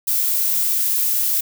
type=noise; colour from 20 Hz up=violet; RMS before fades=-19 dBFS; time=0.07-1.41 s; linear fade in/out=10 ms; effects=none